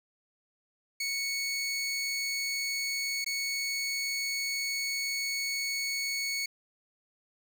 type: tone with dropouts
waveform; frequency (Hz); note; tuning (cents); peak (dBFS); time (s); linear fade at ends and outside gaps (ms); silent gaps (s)
20% pulse; 2217; C#7; 0; -25; 1-6.46; 5; 3.245-3.262
effects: 11-bit